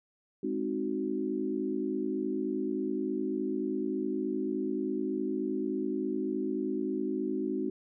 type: chord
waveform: sine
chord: Ab dominant seventh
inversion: none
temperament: equal with one note detuned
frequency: 207.7 / 261.6 / 311.1 / 371.1 Hz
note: Ab3 / C4 / Eb4 / Gb4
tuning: 0 / 0 / 0 / +5 cents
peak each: -37 / -35 / -34 / -34 dBFS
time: 0.43-7.7 s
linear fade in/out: 5 ms
effects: none